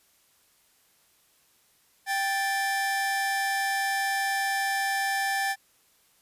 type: tone pair together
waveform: 45% pulse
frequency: 784.9 / 1755 Hz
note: G5 / A6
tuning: +2 / -5 cents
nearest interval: octave + major second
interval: 1393 cents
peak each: -28 dBFS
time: 2.06-5.56 s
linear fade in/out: 50 ms
effects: white hiss -64 dBFS RMS until 6.21 s + resampled to 32000 Hz